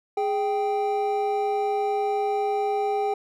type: tone pair together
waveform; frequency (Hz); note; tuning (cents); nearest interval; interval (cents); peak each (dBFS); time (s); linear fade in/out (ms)
triangle; 415.3 / 784; G#4 / G5; 0 / 0; major seventh; 1100; -23 / -23; 0.17-3.14; 5
effects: none